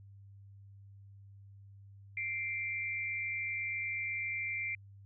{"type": "tone pair together", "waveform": "sine", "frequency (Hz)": [2097, 2349], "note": ["C7", "D7"], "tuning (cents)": [3, 0], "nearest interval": "major second", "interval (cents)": 197, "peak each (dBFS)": [-37, -37], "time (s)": [2.17, 4.75], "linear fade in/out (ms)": 2, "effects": ["added 99 Hz sine -52 dBFS peak until 5.05 s"]}